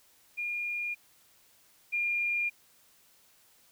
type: tone pair in turn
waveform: sine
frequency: 2420 / 2409 Hz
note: D#7 / D7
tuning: -49 / +43 cents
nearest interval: unison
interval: 8 cents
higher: first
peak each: -31 / -27 dBFS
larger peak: second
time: 0.37-0.95 / 1.92-2.5 s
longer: neither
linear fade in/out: 20 ms
effects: white hiss -63 dBFS RMS until 3.71 s